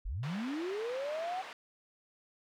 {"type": "linear sweep", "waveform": "sine", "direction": "up", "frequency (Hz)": [32, 767], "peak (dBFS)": -34, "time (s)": [0.05, 1.42], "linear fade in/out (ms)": 10}
{"type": "band-pass noise", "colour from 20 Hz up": "pink", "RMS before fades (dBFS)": -47, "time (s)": [0.23, 1.53], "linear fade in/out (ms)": 2, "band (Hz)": [700, 3000], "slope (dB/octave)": 12}
{"effects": []}